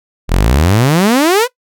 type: exponential sweep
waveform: sawtooth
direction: up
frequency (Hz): 37.92 to 520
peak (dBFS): -4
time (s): 0.28-1.48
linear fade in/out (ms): 50
effects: noise-tail reverb RT60 0.1 s tail -20 dB re dry